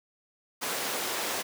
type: high-pass noise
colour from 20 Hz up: pink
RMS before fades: -32 dBFS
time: 0.61-1.43 s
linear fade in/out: 20 ms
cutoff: 400 Hz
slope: 12 dB/octave
effects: none